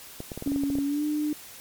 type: clicks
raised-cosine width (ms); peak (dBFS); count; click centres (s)
2; -21; 11; 0.204 / 0.318 / 0.376 / 0.424 / 0.475 / 0.519 / 0.561 / 0.636 / 0.702 / 0.754 / 0.786
type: tone with pitch glide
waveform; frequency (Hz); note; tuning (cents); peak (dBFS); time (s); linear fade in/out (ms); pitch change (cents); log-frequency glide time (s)
sine; 280 to 300.1; C#4 to D4; +18 to +38; -24; 0.46-1.33; 2; +120; 0.84-1.04
effects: white hiss -45 dBFS RMS until 1.6 s + MP3 96 kbps